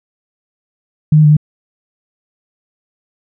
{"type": "tone with pitch steps", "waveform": "sine", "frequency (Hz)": [152.9, 153.8, 149.8, 151.3], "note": ["D#3", "D#3", "D3", "D#3"], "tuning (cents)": [-30, -20, 35, -48], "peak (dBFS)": -4, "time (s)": [1.12, 1.368], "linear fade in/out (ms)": 5, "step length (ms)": 62, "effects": []}